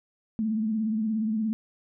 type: tone with vibrato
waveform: sine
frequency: 218.5 Hz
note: A3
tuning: 12 cents flat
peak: -24 dBFS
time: 0.39-1.53 s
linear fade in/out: 0 ms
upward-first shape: triangle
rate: 17 Hz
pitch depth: 76 cents each way
effects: none

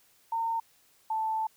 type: tone pair in turn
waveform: sine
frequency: 912 / 880.9 Hz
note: A#5 / A5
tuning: -38 / +2 cents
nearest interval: minor second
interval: 60 cents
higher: first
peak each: -27 / -27 dBFS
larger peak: neither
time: 0.32-0.6 / 1.1-1.47 s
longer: second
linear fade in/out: 5 ms
effects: white hiss -64 dBFS RMS until 1.56 s

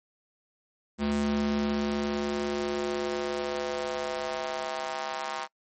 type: tone with high-pass filter sweep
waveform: square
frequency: 72 Hz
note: D2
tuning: 34 cents flat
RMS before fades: -30 dBFS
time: 0.98-5.48 s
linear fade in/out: 50 ms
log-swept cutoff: 180 to 890 Hz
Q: 2.2
effects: noise-tail reverb RT60 0.1 s tail -26 dB re dry + MP3 32 kbps

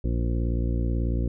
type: harmonic tone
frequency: 58.27 Hz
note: A#1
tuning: in tune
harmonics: 1 / 2 / 3 / 4 / 5 / 6 / 8 / 9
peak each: -24 / -29 / -37 / -34 / -36 / -37 / -43 / -43 dBFS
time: 0.04-1.28 s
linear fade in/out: 5 ms
effects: none

